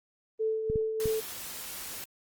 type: tone with tremolo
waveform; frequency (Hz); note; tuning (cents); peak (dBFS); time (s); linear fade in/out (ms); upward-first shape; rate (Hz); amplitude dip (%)
sine; 440; A4; 0; -25; 0.39-1.21; 20; triangle; 3.2; 50
type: clicks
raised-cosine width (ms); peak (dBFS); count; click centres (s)
5; -21; 3; 0.7 / 0.758 / 1.057
type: noise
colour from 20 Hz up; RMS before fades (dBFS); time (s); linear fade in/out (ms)
white; -40; 1-2.04; 0
effects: Opus 24 kbps